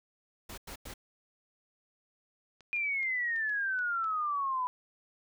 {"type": "noise bursts", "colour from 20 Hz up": "pink", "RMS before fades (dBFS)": -44, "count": 3, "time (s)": [0.49, 0.939], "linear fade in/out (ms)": 5, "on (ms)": 87, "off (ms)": 94}
{"type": "clicks", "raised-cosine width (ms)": 0.2, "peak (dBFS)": -37, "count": 7, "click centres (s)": [2.607, 2.764, 3.03, 3.362, 3.495, 3.79, 4.043]}
{"type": "exponential sweep", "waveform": "sine", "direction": "down", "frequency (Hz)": [2443, 987.8], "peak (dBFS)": -29, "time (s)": [2.73, 4.67], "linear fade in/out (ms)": 0}
{"effects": []}